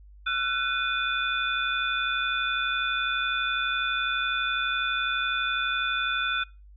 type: tone cluster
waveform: sine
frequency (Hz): 1359 / 1491 / 2475 / 3502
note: F6 / F#6 / D#7 / A7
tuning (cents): -48 / +13 / -10 / -9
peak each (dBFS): -30 / -28 / -32 / -31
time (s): 0.26-6.44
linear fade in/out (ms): 10
effects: noise-tail reverb RT60 0.3 s tail -25 dB re dry + added 50 Hz sine -47 dBFS peak until 6.76 s